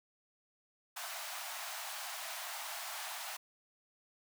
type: high-pass noise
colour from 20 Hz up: pink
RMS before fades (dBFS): -43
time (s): 0.96-3.37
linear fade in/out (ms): 10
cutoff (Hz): 630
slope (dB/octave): 96
effects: none